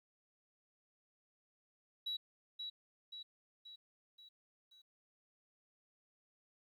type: tone with echo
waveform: sine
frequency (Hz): 3901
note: B7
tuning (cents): -22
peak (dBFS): -36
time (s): 2.06-2.17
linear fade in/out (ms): 10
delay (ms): 530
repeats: 5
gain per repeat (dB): -5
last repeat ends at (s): 4.82
effects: tanh soft clip ceiling -34 dBFS + 13-bit